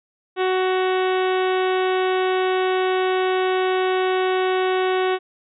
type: harmonic tone with a mistuned harmonic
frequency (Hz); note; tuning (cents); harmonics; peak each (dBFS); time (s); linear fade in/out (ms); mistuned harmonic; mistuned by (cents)
372.4; F#4; +11; 1 / 2 / 3 / 4 / 5 / 6 / 7 / 8 / 9 / 10; -19 / -25 / -29 / -31 / -33 / -35 / -36 / -37 / -38 / -39; 0.36-5.19; 50; 7; +28
effects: none